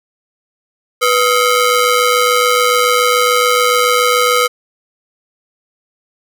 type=ring-modulated tone; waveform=sawtooth; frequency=879 Hz; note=A5; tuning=2 cents flat; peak=-3 dBFS; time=1.01-4.48 s; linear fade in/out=20 ms; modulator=386 Hz; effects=none